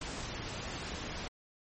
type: noise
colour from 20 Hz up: pink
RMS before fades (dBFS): -40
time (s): 0.01-1.28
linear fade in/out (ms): 5
effects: MP3 32 kbps